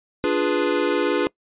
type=chord; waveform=square; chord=D diminished seventh; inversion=none; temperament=equal; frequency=293.7 / 349.2 / 415.3 / 493.9 Hz; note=D4 / F4 / Ab4 / Cb5; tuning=0 / 0 / 0 / 0 cents; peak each=-25 dBFS; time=0.24-1.27 s; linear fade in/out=0 ms; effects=noise-tail reverb RT60 0.1 s tail -23 dB re dry + resampled to 8000 Hz